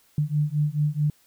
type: beating tone pair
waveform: sine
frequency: 146.9 / 151.5 Hz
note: D3 / D#3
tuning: +1 / -46 cents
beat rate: 4.6 Hz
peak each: -24 / -24 dBFS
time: 0.18-1.1 s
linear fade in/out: 2 ms
effects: white hiss -61 dBFS RMS until 1.26 s